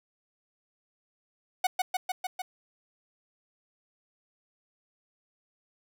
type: tone with echo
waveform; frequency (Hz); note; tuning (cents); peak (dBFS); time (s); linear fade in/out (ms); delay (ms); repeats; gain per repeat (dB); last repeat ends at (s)
45% pulse; 740; F#5; 0; -22; 1.64-1.67; 5; 150; 5; -2; 2.42
effects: none